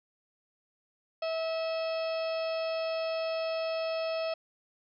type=harmonic tone with a mistuned harmonic; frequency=649 Hz; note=E5; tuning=27 cents flat; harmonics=1 / 2 / 3 / 4 / 5 / 6 / 7 / 8; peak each=-30 / -42 / -51 / -42 / -48 / -56 / -47 / -47 dBFS; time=1.22-4.34 s; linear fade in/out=5 ms; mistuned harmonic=7; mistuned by=-63 cents; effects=none